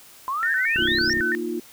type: exponential sweep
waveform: sine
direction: up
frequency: 1013 to 5670 Hz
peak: -23 dBFS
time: 0.28-1.13 s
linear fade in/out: 0 ms
type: tone with vibrato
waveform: sine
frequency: 1661.2 Hz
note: G#6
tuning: in tune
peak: -21 dBFS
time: 0.43-1.35 s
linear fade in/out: 0 ms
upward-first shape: square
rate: 4.5 Hz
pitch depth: 160 cents each way
type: click train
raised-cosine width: 3 ms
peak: -20 dBFS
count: 15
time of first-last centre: 0.76-1.203 s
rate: 31.6 Hz
type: chord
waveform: sine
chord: Bb suspended fourth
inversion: none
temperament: just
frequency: 233.1 / 310.8 / 349.6 Hz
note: Bb3 / Eb4 / F4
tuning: 0 / -2 / +2 cents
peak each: -31 / -31 / -27 dBFS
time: 0.78-1.6 s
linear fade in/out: 5 ms
effects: white hiss -48 dBFS RMS until 1.72 s